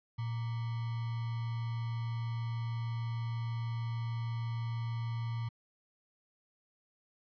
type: tone with sample-and-hold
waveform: sine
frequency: 115.8 Hz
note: A#2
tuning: 11 cents flat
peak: -33 dBFS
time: 0.18-5.49 s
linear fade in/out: 10 ms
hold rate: 1050 Hz
effects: resampled to 11025 Hz